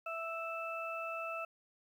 harmonic tone, 659.3 Hz, E5, in tune, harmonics 1 / 2 / 4, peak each -42 / -41 / -43 dBFS, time 0.06-1.45 s, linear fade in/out 5 ms, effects 11-bit

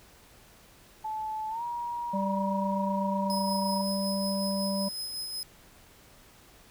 sine tone with pitch glide, 868 to 952 Hz, A5 to A#5, -24 to +36 cents, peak -31 dBFS, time 1.04-3.82 s, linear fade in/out 10 ms, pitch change +160 cents, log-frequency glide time 1.49-1.63 s
harmonic tone, 196 Hz, G3, in tune, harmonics 1 / 3 / 5, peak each -29 / -33 / -39 dBFS, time 2.13-4.89 s, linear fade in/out 10 ms
sawtooth tone with tremolo, 5080 Hz, D#8, 35 cents sharp, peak -30 dBFS, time 3.3-5.43 s, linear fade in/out 0 ms, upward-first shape sine, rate 5.4 Hz, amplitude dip 35%
effects pink hiss -56 dBFS RMS until 6.7 s

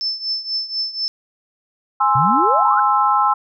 sine tone with tremolo, 5280 Hz, E8, 2 cents sharp, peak -17 dBFS, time 0.01-1.08 s, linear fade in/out 0 ms, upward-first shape triangle, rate 4.1 Hz, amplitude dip 85%
sine chord, Ab augmented, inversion none, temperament equal, 830.6 / 1046.5 / 1318.5 Hz, Ab5 / C6 / E6, 0 / 0 / 0 cents, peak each -17 dBFS, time 2-3.34 s, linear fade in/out 10 ms
sine exponential sweep, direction up, 119.2 to 1559 Hz, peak -19 dBFS, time 2.15-2.8 s, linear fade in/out 5 ms
effects none

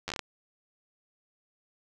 slowing click train, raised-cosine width 0.2 ms, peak -16 dBFS, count 7, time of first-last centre 0.08-0.193 s, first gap 10 ms, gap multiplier 1.25, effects none

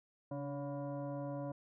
sine tone with frequency modulation, 138.59 Hz, C#3, in tune, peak -38 dBFS, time 0.31-1.52 s, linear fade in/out 5 ms, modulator 426 Hz, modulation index 1.4, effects none

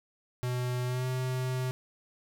square tone with pitch glide, 124.5 to 128.3 Hz, B2 to C3, +14 to -34 cents, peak -30 dBFS, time 0.43-1.71 s, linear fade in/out 0 ms, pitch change +52 cents, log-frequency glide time 0.86-1.07 s, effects none

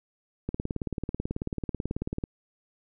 click train, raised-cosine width 3 ms, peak -17 dBFS, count 33, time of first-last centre 0.49-2.239 s, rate 18.3 Hz, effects none

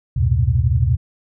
sine tone cluster, 71.3 / 89.3 / 114.5 / 126.4 Hz, C#2 / F2 / A#2 / B2, +49 / +39 / -31 / +41 cents, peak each -19 dBFS, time 0.16-0.97 s, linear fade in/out 10 ms, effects none

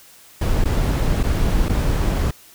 brown noise with dropouts, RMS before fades -18 dBFS, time 0.41-2.31 s, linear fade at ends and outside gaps 5 ms, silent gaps 0.642-0.654 / 1.231-1.236 / 1.685-1.694 s, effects white hiss -47 dBFS RMS until 2.54 s

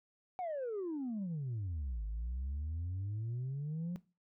sine exponential two-way sweep, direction down then up, 758 to 51 to 180.8 Hz, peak -34 dBFS, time 0.39-3.96 s, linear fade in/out 0 ms, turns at 2.04 s, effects noise-tail reverb RT60 0.3 s tail -19 dB re dry + tanh soft clip ceiling -34 dBFS

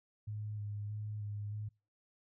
sine tone with vibrato, 104.7 Hz, G#2, 15 cents sharp, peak -38 dBFS, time 0.27-1.69 s, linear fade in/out 10 ms, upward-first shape square, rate 1.6 Hz, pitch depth 20 cents each way, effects noise-tail reverb RT60 0.3 s tail -26 dB re dry

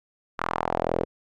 sawtooth tone with band-pass filter sweep, 42 Hz, E1, 33 cents sharp, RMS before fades -27 dBFS, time 0.38-1.05 s, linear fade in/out 20 ms, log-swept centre 1300 to 460 Hz, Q 2.4, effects none

